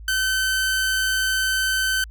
sawtooth tone, 1533 Hz, G6, 39 cents flat, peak -16 dBFS, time 0.08-2.04 s, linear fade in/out 2 ms, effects added 54 Hz sine -36 dBFS peak until 2.1 s

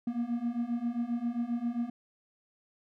triangle beating tone pair, 233.1 / 240.6 Hz, A#3 / B3, 0 / -45 cents, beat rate 7.5 Hz, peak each -32 / -30 dBFS, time 0.07-1.9 s, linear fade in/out 5 ms, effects none

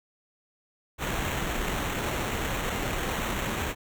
pink noise with sample-and-hold, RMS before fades -30 dBFS, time 0.98-3.75 s, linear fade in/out 50 ms, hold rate 4900 Hz, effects none

